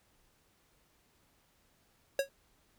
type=tone with exponential decay; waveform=square; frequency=549 Hz; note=C#5; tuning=17 cents flat; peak=-25 dBFS; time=2.19-2.29 s; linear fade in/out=2 ms; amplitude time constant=21 ms; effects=pink hiss -70 dBFS RMS until 2.78 s